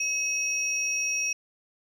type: tone pair together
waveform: sine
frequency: 2565 / 5682 Hz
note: E7 / F8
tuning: -48 / +29 cents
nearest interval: octave + major second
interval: 1377 cents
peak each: -27 dBFS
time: 0-1.33 s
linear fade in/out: 5 ms
effects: tanh soft clip ceiling -19 dBFS + 10-bit